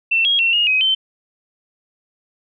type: tone with pitch steps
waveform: sine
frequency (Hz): 2687 / 3280 / 2714 / 2858 / 2528 / 3088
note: E7 / G#7 / E7 / F7 / D#7 / G7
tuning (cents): +33 / -22 / +50 / +39 / +27 / -27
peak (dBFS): -13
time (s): 0.11-0.95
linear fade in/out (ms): 10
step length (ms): 140
effects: none